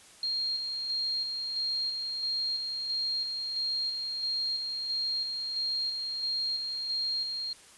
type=tone with tremolo; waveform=sine; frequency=4223 Hz; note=C8; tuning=15 cents sharp; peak=-28 dBFS; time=0.23-7.53 s; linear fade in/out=2 ms; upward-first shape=square; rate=1.5 Hz; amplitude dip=35%; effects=white hiss -54 dBFS RMS until 7.77 s + resampled to 24000 Hz